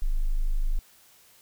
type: tone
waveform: sine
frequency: 25.96 Hz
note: G#0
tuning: in tune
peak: -21 dBFS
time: 0.02-0.79 s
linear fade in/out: 0 ms
effects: white hiss -57 dBFS RMS until 1.41 s